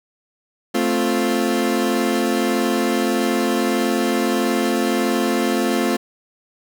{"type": "chord", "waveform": "30% pulse", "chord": "F major", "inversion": "first", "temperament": "equal", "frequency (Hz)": [220, 261.6, 349.2], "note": ["A3", "C4", "F4"], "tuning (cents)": [0, 0, 0], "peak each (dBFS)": -19, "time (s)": [0.74, 5.97], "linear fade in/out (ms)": 10, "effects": []}